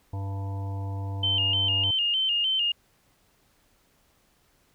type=harmonic tone; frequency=98 Hz; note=G2; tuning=in tune; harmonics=1 / 3 / 5 / 7 / 9 / 10; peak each=-29 / -43 / -47 / -46 / -45 / -50 dBFS; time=0.13-1.91 s; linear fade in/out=5 ms
type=tone with vibrato; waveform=sine; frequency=2960 Hz; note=F#7; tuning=in tune; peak=-22 dBFS; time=1.23-2.72 s; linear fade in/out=5 ms; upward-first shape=square; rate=3.3 Hz; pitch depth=73 cents each way
effects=pink hiss -65 dBFS RMS until 4.74 s